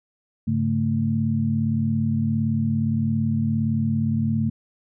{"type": "tone cluster", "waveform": "sine", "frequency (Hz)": [103, 140.5, 222.1], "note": ["G#2", "C#3", "A3"], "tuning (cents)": [-14, 24, 16], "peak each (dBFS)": [-25, -25, -22], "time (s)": [0.47, 4.5], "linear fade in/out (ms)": 10, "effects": []}